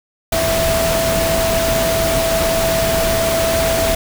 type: tone in noise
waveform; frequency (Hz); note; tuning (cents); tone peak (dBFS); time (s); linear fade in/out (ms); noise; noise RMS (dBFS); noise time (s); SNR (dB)
sine; 659.3; E5; 0; -16; 0.32-3.95; 5; pink; -19; 0.32-3.95; 0
effects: none